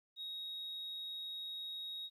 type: tone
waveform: sine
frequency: 3774 Hz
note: A#7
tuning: 21 cents sharp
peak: -40 dBFS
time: 0.16-2.1 s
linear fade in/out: 50 ms
effects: tanh soft clip ceiling -39 dBFS + 13-bit